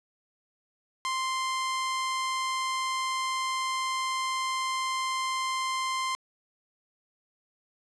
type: tone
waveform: sawtooth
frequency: 1046 Hz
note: C6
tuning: 1 cent flat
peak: -24 dBFS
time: 1.05-6.15 s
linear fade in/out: 0 ms
effects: resampled to 22050 Hz + 10-bit